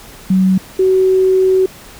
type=tone pair in turn; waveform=sine; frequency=188.2 / 376.4 Hz; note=F#3 / F#4; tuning=+30 / +30 cents; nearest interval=octave; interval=1200 cents; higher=second; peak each=-8 dBFS; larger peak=neither; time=0.3-0.58 / 0.79-1.66 s; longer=second; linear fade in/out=5 ms; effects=pink hiss -37 dBFS RMS until 1.99 s